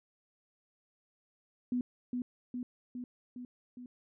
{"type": "tone with echo", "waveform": "sine", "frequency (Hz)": 247.2, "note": "B3", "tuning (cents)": 2, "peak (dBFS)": -29, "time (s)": [1.72, 1.81], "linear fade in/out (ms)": 2, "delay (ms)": 410, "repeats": 5, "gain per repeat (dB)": -3, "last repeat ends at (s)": 3.86, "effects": []}